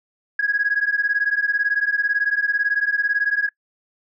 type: beating tone pair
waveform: sine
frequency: 1650 / 1668 Hz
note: G#6 / G#6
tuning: -12 / +7 cents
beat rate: 18 Hz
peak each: -20 dBFS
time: 0.39-3.49 s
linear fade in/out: 5 ms
effects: noise-tail reverb RT60 0.1 s tail -24 dB re dry + tanh soft clip ceiling -10 dBFS